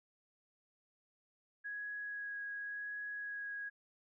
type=tone with vibrato; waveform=sine; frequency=1661.2 Hz; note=G#6; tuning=in tune; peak=-40 dBFS; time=1.64-3.7 s; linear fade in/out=20 ms; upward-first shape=sine; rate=0.91 Hz; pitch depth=10 cents each way; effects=none